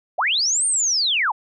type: linear two-way sweep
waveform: sine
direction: up then down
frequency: 531 to 8970 to 754 Hz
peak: -17 dBFS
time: 0.18-1.32 s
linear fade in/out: 10 ms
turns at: 0.66 s
effects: none